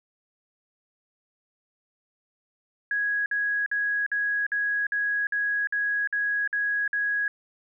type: tone bursts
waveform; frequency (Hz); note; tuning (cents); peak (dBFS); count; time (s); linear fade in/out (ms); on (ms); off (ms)
sine; 1661.2; G#6; 0; -23; 11; 2.91-7.28; 2; 350; 52
effects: none